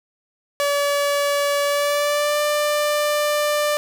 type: tone with pitch glide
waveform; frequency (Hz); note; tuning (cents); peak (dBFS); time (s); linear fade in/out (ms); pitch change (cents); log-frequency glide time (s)
sawtooth; 572 to 593.2; D5 to D5; -46 to +17; -14; 0.6-3.77; 0; +63; 1.64-2.41
effects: none